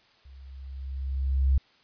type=tone with level ramp; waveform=sine; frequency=67 Hz; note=C2; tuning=42 cents sharp; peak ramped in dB=-46 to -17 dBFS; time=0.25-1.58 s; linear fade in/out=5 ms; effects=white hiss -61 dBFS RMS until 1.83 s + resampled to 11025 Hz